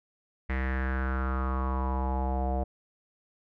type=tone with low-pass filter sweep; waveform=square; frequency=65.41 Hz; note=C2; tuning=in tune; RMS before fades=-29 dBFS; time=0.49-2.64 s; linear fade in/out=10 ms; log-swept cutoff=2000 to 670 Hz; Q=5.6; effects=none